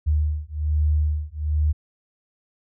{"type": "beating tone pair", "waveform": "sine", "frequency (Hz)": [75.2, 76.4], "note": ["D2", "D#2"], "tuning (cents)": [42, -31], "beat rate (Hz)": 1.2, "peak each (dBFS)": -22, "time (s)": [0.06, 1.73], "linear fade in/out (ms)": 20, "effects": []}